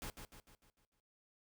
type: noise with echo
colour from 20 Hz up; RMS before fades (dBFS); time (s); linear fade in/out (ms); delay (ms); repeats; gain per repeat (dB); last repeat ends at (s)
pink; -45; 0.02-0.1; 0; 150; 6; -6; 1
effects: noise-tail reverb RT60 0.4 s tail -22 dB re dry